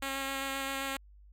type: tone with vibrato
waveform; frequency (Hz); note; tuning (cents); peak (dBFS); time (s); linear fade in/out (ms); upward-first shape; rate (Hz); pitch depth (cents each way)
5% pulse; 271.6; C#4; -35; -22; 0.02-0.97; 5; square; 7.6; 9
effects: added 50 Hz sine -53 dBFS peak until 1.32 s